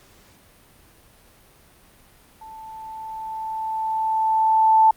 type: tone with level ramp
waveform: sine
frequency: 881 Hz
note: A5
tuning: 2 cents sharp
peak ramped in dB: -38 to -10 dBFS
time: 2.41-4.91 s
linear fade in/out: 5 ms
effects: pink hiss -53 dBFS RMS until 4.96 s + Opus 48 kbps